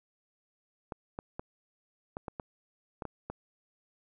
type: clicks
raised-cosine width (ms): 1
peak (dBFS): -23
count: 9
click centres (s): 0.922 / 1.189 / 1.395 / 2.169 / 2.282 / 2.398 / 3.022 / 3.053 / 3.3
effects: none